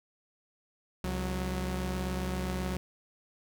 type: tone pair together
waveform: sawtooth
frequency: 67.5 / 184 Hz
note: C#2 / F#3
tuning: -45 / -9 cents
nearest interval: octave + perfect fourth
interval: 1736 cents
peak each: -30 / -30 dBFS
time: 1.04-2.77 s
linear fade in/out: 0 ms
effects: none